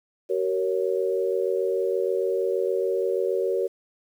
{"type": "chord", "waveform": "sine", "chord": "F# major", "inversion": "none", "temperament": "equal with one note detuned", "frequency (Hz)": [379.7, 466.2, 554.4], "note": ["F#4", "A#4", "C#5"], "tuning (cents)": [45, 0, 0], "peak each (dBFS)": [-25, -26, -28], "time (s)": [0.29, 3.68], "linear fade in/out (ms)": 20, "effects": ["9-bit"]}